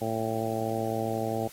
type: harmonic tone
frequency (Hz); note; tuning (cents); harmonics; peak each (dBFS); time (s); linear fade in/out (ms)
112.1; A2; +33; 1 / 2 / 3 / 4 / 5 / 6 / 7; -35 / -35 / -35 / -35 / -35 / -35 / -35; 0.01-1.48; 10
effects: white hiss -50 dBFS RMS until 1.52 s + AAC 48 kbps